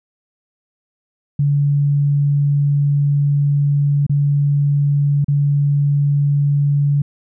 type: tone with dropouts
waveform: sine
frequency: 143.3 Hz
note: D3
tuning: 42 cents flat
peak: -12 dBFS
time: 1.39-7.02 s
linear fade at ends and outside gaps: 5 ms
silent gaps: 4.066-4.095 / 5.245-5.282 s
effects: none